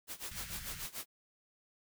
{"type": "noise with tremolo", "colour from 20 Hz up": "white", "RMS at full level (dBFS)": -41, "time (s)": [0.07, 1.06], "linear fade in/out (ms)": 50, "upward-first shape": "sine", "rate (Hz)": 6.8, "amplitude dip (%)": 90}
{"type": "band-stop noise", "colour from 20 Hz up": "pink", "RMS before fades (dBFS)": -47, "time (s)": [0.31, 0.86], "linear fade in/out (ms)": 5, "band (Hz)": [200, 1300], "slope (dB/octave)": 48}
{"effects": []}